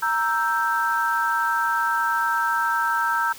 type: chord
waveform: sine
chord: E diminished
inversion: second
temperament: equal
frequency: 932.3 / 1318.5 / 1568 Hz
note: Bb5 / E6 / G6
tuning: 0 / 0 / 0 cents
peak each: -24 dBFS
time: 0.02-3.33 s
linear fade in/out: 10 ms
effects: white hiss -42 dBFS RMS until 3.38 s